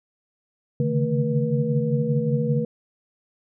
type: tone cluster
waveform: sine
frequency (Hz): 138.3 / 143.5 / 155.8 / 223.2 / 482.1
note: C#3 / D3 / D#3 / A3 / B4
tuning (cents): -4 / -40 / +3 / +25 / -42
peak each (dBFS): -26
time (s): 0.8-2.65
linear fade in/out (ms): 2
effects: none